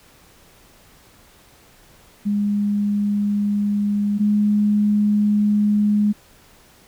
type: tone pair in turn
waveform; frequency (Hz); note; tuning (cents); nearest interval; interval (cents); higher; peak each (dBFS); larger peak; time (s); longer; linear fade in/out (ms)
sine; 205.1 / 208.1; G#3 / G#3; -21 / +4; unison; 25; second; -17 / -14; second; 2.25-4.19 / 4.19-6.13; neither; 20
effects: pink hiss -51 dBFS RMS until 6.87 s